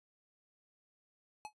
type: tone with exponential decay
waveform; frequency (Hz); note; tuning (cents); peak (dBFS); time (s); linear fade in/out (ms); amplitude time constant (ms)
square; 850; G#5; +40; -39; 1.45-1.53; 0; 16
effects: noise-tail reverb RT60 0.1 s tail -19 dB re dry + resampled to 24000 Hz